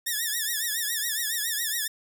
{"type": "tone with vibrato", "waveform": "5% pulse", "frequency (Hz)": 1789, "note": "A6", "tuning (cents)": 28, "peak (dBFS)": -16, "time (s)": [0.06, 1.88], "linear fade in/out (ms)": 10, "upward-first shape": "triangle", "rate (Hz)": 7.2, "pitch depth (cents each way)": 140, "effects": []}